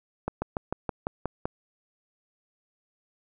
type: slowing click train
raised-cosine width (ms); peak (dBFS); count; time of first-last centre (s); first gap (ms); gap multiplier
1; -14; 8; 0.28-1.455; 140; 1.06
effects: none